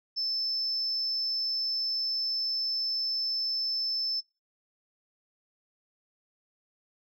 sine tone, 5274 Hz, E8, in tune, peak -27 dBFS, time 0.16-4.21 s, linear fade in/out 20 ms, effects noise-tail reverb RT60 0.3 s tail -23 dB re dry + tanh soft clip ceiling -23 dBFS

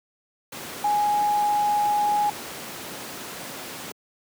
sine tone in noise, 830.6 Hz, G#5, in tune, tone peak -19 dBFS, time 0.84-2.3 s, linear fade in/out 5 ms, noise pink, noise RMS -35 dBFS, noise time 0.52-3.92 s, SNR +13 dB, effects high-pass 200 Hz 12 dB/octave

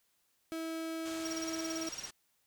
35% pulse tone, 324.8 Hz, E4, 26 cents flat, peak -35 dBFS, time 0.52-1.89 s, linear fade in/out 0 ms
white low-pass noise, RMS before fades -48 dBFS, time 1.05-2.11 s, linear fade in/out 10 ms, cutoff 7700 Hz, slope 24 dB/octave
square tone bursts, 5620 Hz, F8, 10 cents sharp, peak -38 dBFS, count 15, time 1.25-2.058 s, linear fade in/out 5 ms, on 24 ms, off 32 ms
effects white hiss -75 dBFS RMS until 2.46 s

